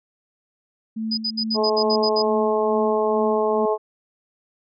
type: tone with tremolo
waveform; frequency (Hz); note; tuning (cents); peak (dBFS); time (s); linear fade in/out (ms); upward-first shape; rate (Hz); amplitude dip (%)
sine; 221.1; A3; +9; -23; 0.96-3.66; 10; sine; 2.3; 60
type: tone bursts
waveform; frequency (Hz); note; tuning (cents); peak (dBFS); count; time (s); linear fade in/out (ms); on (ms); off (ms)
sine; 4978; D#8; 0; -21; 9; 1.11-2.224; 10; 66; 65
type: harmonic tone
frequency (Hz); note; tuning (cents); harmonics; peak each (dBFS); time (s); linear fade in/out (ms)
214.7; A3; -42; 2 / 3 / 4 / 5; -20 / -24 / -26 / -28; 1.54-3.78; 50
effects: none